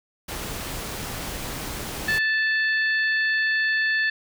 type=noise; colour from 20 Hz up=pink; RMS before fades=-32 dBFS; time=0.28-2.19 s; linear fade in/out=10 ms
type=harmonic tone; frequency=877 Hz; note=A5; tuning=6 cents flat; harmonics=2 / 3 / 4 / 5; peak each=-20 / -32 / -37 / -34 dBFS; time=2.08-4.1 s; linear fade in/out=5 ms
effects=none